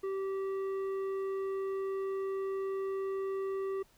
sine tone with tanh clipping, 387.4 Hz, G4, 20 cents flat, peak -34 dBFS, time 0.03-3.83 s, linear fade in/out 10 ms, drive 9 dB, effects pink hiss -66 dBFS RMS until 3.97 s

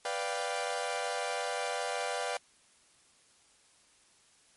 sawtooth chord, G dominant seventh, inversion first, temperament equal, 493.9 / 587.3 / 698.5 / 784 Hz, B4 / D5 / F5 / G5, 0 / 0 / 0 / 0 cents, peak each -34 dBFS, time 0.05-2.37 s, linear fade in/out 2 ms, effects white hiss -64 dBFS RMS until 4.56 s + MP3 48 kbps

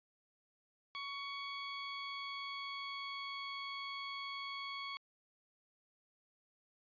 15% pulse tone with pitch glide, 1118 to 1110.3 Hz, C#6 to C#6, +14 to +2 cents, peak -35 dBFS, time 0.95-4.97 s, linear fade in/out 0 ms, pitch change -12 cents, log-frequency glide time 1.44-3.56 s, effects resampled to 11025 Hz

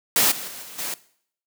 white noise with level steps, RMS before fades -18 / -33 / -37 / -40 / -29 dBFS, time 0.16-0.94 s, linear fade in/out 2 ms, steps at 0.31 / 0.47 / 0.62 / 0.78 s, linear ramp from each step 10 ms, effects noise-tail reverb RT60 0.6 s tail -19 dB re dry + high-pass 150 Hz 12 dB/octave

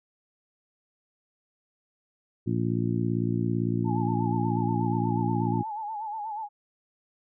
harmonic tone, 57.8 Hz, A#1, 14 cents flat, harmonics 2 / 3 / 4 / 5 / 6, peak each -28 / -30 / -31 / -32 / -33 dBFS, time 2.46-5.63 s, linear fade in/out 20 ms
sine tone with vibrato, 858 Hz, A5, 44 cents flat, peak -31 dBFS, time 3.84-6.49 s, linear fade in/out 50 ms, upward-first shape sine, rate 8.3 Hz, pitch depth 81 cents each way
effects none

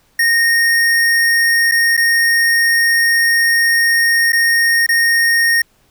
square tone with dropouts, 1852 Hz, A#6, 12 cents flat, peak -11 dBFS, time 0.19-5.62 s, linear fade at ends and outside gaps 5 ms, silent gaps 1.714-1.719 / 1.968-1.975 / 4.322-4.33 / 4.865-4.889 s, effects pink hiss -56 dBFS RMS until 5.9 s

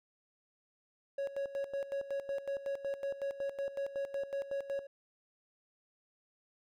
triangle tone with tremolo, 554.4 Hz, C#5, in tune, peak -31 dBFS, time 1.18-4.87 s, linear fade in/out 5 ms, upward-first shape square, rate 5.4 Hz, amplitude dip 75%, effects none

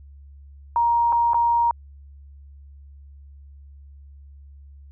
sine tone with dropouts, 940 Hz, A#5, 14 cents sharp, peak -16 dBFS, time 0.76-1.71 s, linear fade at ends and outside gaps 1 ms, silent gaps 1.124-1.127 / 1.334-1.344 s, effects added 70 Hz sine -42 dBFS peak until 4.91 s

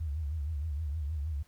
sine tone with vibrato, 75.6 Hz, D#2, 49 cents flat, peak -31 dBFS, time 0-1.43 s, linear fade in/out 10 ms, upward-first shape triangle, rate 6.4 Hz, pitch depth 170 cents each way, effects pink hiss -66 dBFS RMS until 1.47 s

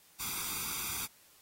white noise with comb filter, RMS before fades -37 dBFS, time 0.19-1.07 s, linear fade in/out 20 ms, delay 0.84 ms, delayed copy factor +1, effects white hiss -62 dBFS RMS until 1.41 s + AAC 48 kbps

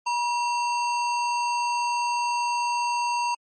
sine tone with sample-and-hold, 958 Hz, A#5, 47 cents sharp, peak -22 dBFS, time 0.06-3.35 s, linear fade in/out 10 ms, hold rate 3675 Hz, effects MP3 32 kbps

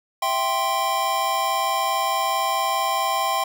square chord, C major, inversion first, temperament equal, 659.3 / 784 / 1046.5 Hz, E5 / G5 / C6, 0 / 0 / 0 cents, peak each -29 / -25 / -24 dBFS, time 0.22-3.44 s, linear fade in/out 5 ms, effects none

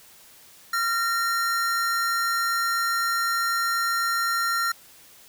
square tone pair together, 1376 / 1844.1 Hz, F6 / A#6, -26 / -19 cents, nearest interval perfect fourth, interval 507 cents, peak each -24 / -29 dBFS, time 0.73-4.72 s, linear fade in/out 5 ms, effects white hiss -51 dBFS RMS until 5.28 s

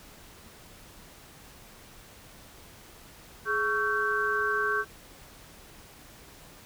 sine tone cluster, 419.8 / 1118 / 1348 / 1549 Hz, G#4 / C#6 / E6 / G6, +19 / +14 / +38 / -21 cents, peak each -32 / -31 / -36 / -27 dBFS, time 3.45-4.85 s, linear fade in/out 50 ms, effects pink hiss -51 dBFS RMS until 6.65 s

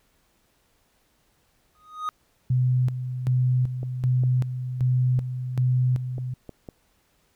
triangle tone with exponential growth, 1244.5 Hz, D#6, in tune, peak -21 dBFS, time 1.75-2.09 s, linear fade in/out 0 ms, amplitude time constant 73 ms
sine tone with tremolo, 126.5 Hz, B2, 42 cents sharp, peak -18 dBFS, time 2.5-6.34 s, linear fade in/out 5 ms, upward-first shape square, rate 1.3 Hz, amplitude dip 65%
clicks, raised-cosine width 2 ms, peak -24 dBFS, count 6, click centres 3.831 / 4.236 / 5.189 / 6.182 / 6.493 / 6.688 s
effects pink hiss -66 dBFS RMS until 7.35 s

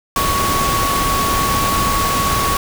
sine tone in noise, 1116 Hz, C#6, 11 cents sharp, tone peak -17 dBFS, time 0.16-2.57 s, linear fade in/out 2 ms, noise pink, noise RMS -19 dBFS, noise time 0.16-2.57 s, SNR -1 dB, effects none

